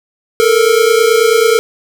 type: tone pair together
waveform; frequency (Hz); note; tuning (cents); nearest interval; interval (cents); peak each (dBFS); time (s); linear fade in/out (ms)
square; 438.2 / 467.5; A4 / A#4; -7 / +5; minor second; 112; -11; 0.4-1.59; 0
effects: none